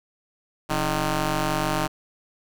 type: ring-modulated tone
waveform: 10% pulse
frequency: 149.3 Hz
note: D3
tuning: 29 cents sharp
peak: -11 dBFS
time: 0.69-1.88 s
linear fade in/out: 20 ms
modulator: 471 Hz
effects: none